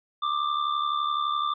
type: tone with amplitude modulation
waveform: square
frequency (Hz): 1185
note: D6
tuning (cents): +15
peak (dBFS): -22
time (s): 0.22-1.54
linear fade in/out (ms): 10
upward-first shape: sine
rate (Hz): 71.8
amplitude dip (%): 65
effects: resampled to 11025 Hz